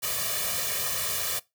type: noise with comb filter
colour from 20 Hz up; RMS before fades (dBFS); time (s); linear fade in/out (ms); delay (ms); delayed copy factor
white; -29; 0.02-1.4; 20; 1.7; +1
effects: noise-tail reverb RT60 0.2 s tail -21 dB re dry + high-pass 60 Hz 12 dB/octave